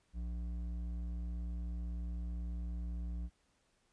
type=tone with hard clipping; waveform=sine; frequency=59 Hz; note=A#1; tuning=22 cents sharp; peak=-39 dBFS; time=0.13-3.3 s; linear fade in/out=50 ms; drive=8 dB; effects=pink hiss -75 dBFS RMS until 3.92 s + resampled to 22050 Hz